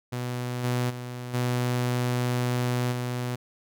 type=tone with level steps; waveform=sawtooth; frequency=123.47 Hz; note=B2; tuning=in tune; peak=-25 / -20 / -30 / -20 / -24 dBFS; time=0.12-3.36 s; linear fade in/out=10 ms; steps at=0.63 / 0.89 / 1.33 / 2.91 s; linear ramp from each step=20 ms; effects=none